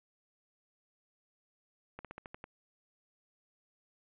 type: slowing click train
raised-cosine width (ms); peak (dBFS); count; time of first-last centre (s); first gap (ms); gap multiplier
0.5; -29; 7; 1.99-2.441; 57; 1.11
effects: resampled to 8000 Hz + 11-bit